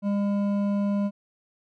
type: tone with hard clipping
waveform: sine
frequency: 202 Hz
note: G#3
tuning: 48 cents flat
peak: -24 dBFS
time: 0.02-1.11 s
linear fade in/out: 50 ms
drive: 9 dB
effects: none